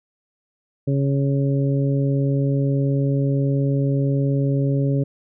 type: harmonic tone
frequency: 138.59 Hz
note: C#3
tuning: in tune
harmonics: 1 / 2 / 3 / 4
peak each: -18 / -24 / -28 / -30 dBFS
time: 0.87-5.04 s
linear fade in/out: 10 ms
effects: none